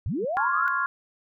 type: linear sweep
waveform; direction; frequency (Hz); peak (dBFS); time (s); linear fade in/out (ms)
sine; up; 66 to 1480; -25; 0.06-0.68; 0
type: tone with exponential growth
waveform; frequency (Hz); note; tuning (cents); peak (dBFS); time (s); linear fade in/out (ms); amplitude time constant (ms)
sine; 196; G3; 0; -31; 0.09-0.25; 5; 33
type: chord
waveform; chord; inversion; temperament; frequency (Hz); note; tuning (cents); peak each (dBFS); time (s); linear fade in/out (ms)
sine; Db major seventh; third; equal; 1046.5 / 1108.7 / 1396.9 / 1661.2; C6 / Db6 / F6 / Ab6; 0 / 0 / 0 / 0; -30 / -29 / -26 / -31; 0.37-0.86; 0
effects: none